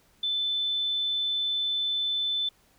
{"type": "tone", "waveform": "sine", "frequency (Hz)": 3520, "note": "A7", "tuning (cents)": 0, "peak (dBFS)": -25, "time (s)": [0.23, 2.49], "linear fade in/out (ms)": 5, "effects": ["pink hiss -63 dBFS RMS until 2.78 s"]}